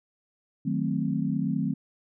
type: chord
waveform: sine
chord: D# diminished seventh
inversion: none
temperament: equal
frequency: 155.56 / 185 / 220 / 261.6 Hz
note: D#3 / F#3 / A3 / C4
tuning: 0 / 0 / 0 / 0 cents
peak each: -30 dBFS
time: 0.65-1.74 s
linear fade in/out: 10 ms
effects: none